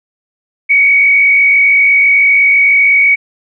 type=tone with frequency modulation; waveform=sine; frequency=2247 Hz; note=C#7; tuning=23 cents sharp; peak=-5 dBFS; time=0.69-3.16 s; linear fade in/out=20 ms; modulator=47.9 Hz; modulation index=1; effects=none